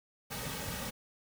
pink noise with comb filter, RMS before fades -39 dBFS, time 0.3-0.91 s, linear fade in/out 20 ms, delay 2.9 ms, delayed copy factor -0.7, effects none

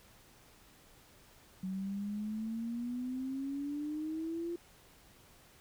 sine exponential sweep, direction up, 186 to 346.1 Hz, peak -35 dBFS, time 1.63-4.56 s, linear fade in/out 5 ms, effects pink hiss -61 dBFS RMS until 5.6 s

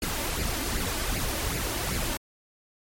pink noise with flanger, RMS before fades -29 dBFS, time 0.02-2.17 s, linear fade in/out 2 ms, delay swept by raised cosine 0.42 to 3.42 ms, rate 2.6 Hz, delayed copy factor +0.6, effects MP3 64 kbps

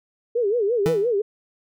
sine tone with vibrato, 440 Hz, A4, in tune, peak -18 dBFS, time 0.35-1.22 s, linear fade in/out 10 ms, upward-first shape sine, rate 5.8 Hz, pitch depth 200 cents each way
30% pulse tone with exponential decay, 164.81 Hz, E3, in tune, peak -16 dBFS, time 0.86-1.11 s, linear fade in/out 0 ms, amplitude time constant 54 ms
effects none

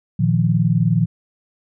sine chord, Bb suspended fourth, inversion none, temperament equal, 116.54 / 155.56 / 174.61 Hz, Bb2 / Eb3 / F3, 0 / 0 / 0 cents, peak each -18 dBFS, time 0.19-1.06 s, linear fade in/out 10 ms, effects none

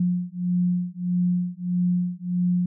sine beating tone pair, 177.5 / 179.1 Hz, F3 / F3, +28 / +44 cents, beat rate 1.6 Hz, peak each -24 dBFS, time 0-2.66 s, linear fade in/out 5 ms, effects none

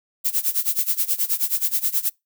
violet noise with tremolo, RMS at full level -19 dBFS, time 0.24-2.1 s, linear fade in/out 20 ms, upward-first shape sine, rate 9.4 Hz, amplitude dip 90%, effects noise-tail reverb RT60 0.2 s tail -26 dB re dry

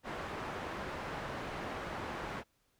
white low-pass noise, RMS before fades -41 dBFS, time 0.03-2.44 s, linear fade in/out 50 ms, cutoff 1300 Hz, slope 12 dB/octave, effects pink hiss -75 dBFS RMS until 2.79 s

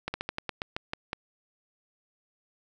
slowing click train, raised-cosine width 0.3 ms, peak -15 dBFS, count 10, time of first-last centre 0.08-1.131 s, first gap 60 ms, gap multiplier 1.16, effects none

